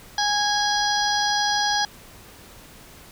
harmonic tone, 826 Hz, G#5, 10 cents flat, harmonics 1 / 2 / 4 / 5 / 6 / 7, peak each -23 / -26 / -29 / -31 / -27 / -30 dBFS, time 0.18-1.85 s, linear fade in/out 2 ms, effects pink hiss -46 dBFS RMS until 3.11 s

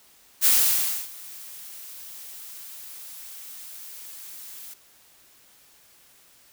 blue noise with ADSR envelope, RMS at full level -17 dBFS, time 0.41-4.74 s, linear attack 44 ms, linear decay 620 ms, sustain -24 dB, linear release 8 ms, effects white hiss -56 dBFS RMS until 6.52 s

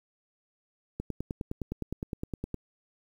click train, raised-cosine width 3 ms, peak -20 dBFS, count 16, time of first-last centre 1-2.543 s, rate 9.72 Hz, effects 9-bit

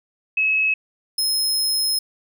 sine / sawtooth tone pair in turn, 2575 / 5150 Hz, E7 / E8, -41 / -41 cents, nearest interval octave, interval 1200 cents, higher second, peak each -16 dBFS, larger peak neither, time 0.37-0.74 / 1.18-1.99 s, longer second, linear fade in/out 5 ms, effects none

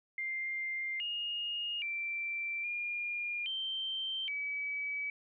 sine tone with pitch steps, 2101 / 2852 / 2347 / 2415 / 3127 / 2285 Hz, C7 / F7 / D7 / D7 / G7 / D7, +7 / +36 / -2 / +48 / -5 / -48 cents, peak -34 dBFS, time 0.18-5.1 s, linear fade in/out 2 ms, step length 820 ms, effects none

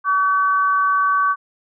sine tone pair together, 1141 / 1523 Hz, C#6 / F#6, +50 / +50 cents, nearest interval perfect fourth, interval 500 cents, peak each -15 / -21 dBFS, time 0.04-1.36 s, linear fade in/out 50 ms, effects none

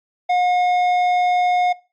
triangle tone with tanh clipping, 720 Hz, F#5, 47 cents flat, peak -16 dBFS, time 0.29-1.73 s, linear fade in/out 10 ms, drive 14 dB, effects noise-tail reverb RT60 0.3 s tail -21 dB re dry + MP3 48 kbps

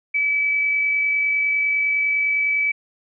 sine tone with amplitude modulation, 2296 Hz, D7, 40 cents flat, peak -16 dBFS, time 0.14-2.72 s, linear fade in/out 10 ms, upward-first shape sine, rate 49.9 Hz, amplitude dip 25%, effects none

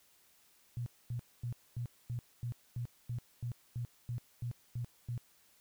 sine tone bursts, 120.4 Hz, B2, 44 cents flat, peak -35 dBFS, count 14, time 0.77-5.178 s, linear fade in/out 0 ms, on 92 ms, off 240 ms, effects white hiss -67 dBFS RMS until 5.6 s

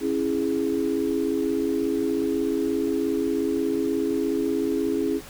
sine chord, C# minor, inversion none, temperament equal with one note detuned, 272.9 / 329.6 / 415.3 Hz, C#4 / E4 / G#4, -27 / 0 / 0 cents, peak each -26 dBFS, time 0-5.21 s, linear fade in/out 50 ms, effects pink hiss -43 dBFS RMS until 5.29 s

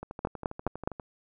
two click trains, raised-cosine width 1 ms, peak -24 / -13 dBFS, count 13 / 4, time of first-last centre 0.03-0.998 / 0.25-0.875 s, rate 12.4 / 4.8 Hz, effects none

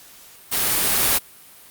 white noise with level ramp, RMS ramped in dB -21 to -17 dBFS, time 0.51-1.19 s, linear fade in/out 20 ms, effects white hiss -46 dBFS RMS until 1.7 s + Opus 48 kbps

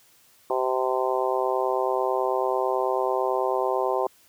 harmonic tone, 129.1 Hz, C3, 23 cents flat, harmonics 3 / 4 / 5 / 6 / 7 / 8, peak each -27 / -28 / -29 / -30 / -30 / -31 dBFS, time 0.5-4.07 s, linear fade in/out 2 ms, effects white hiss -58 dBFS RMS until 4.28 s

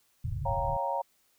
white low-pass noise, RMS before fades -34 dBFS, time 0.24-0.77 s, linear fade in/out 5 ms, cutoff 150 Hz, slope 96 dB/octave
sine chord, G half-diminished seventh, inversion second, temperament equal, 554.4 / 698.5 / 784 / 932.3 Hz, Db5 / F5 / G5 / Bb5, 0 / 0 / 0 / 0 cents, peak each -34 / -36 / -36 / -31 dBFS, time 0.45-1.02 s, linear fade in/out 10 ms
effects white hiss -69 dBFS RMS until 1.38 s

